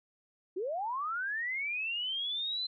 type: linear sweep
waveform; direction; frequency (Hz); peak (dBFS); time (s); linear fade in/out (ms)
sine; up; 339.4 to 4100; -32; 0.56-2.67; 10
effects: none